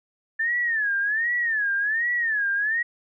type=tone with vibrato; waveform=sine; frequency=1760 Hz; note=A6; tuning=in tune; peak=-21 dBFS; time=0.39-2.83 s; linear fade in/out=10 ms; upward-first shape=sine; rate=1.3 Hz; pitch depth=170 cents each way; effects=none